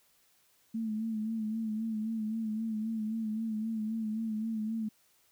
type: tone with vibrato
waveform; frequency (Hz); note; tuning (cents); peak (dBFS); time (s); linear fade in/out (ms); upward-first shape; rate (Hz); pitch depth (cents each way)
sine; 220; A3; 0; -31; 0.74-4.89; 10; sine; 3.8; 50
effects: white hiss -68 dBFS RMS until 5.31 s